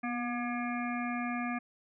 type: harmonic tone with a mistuned harmonic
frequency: 240 Hz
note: B3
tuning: 49 cents flat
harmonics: 1 / 3 / 5 / 7 / 9 / 10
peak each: -34 / -39 / -41 / -42 / -44 / -44 dBFS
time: 0.03-1.59 s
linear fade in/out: 10 ms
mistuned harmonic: 1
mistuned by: +28 cents
effects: none